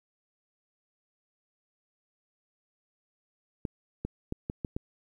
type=clicks; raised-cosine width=3 ms; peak=-19 dBFS; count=6; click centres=3.652 / 4.05 / 4.324 / 4.499 / 4.648 / 4.765 s; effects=10-bit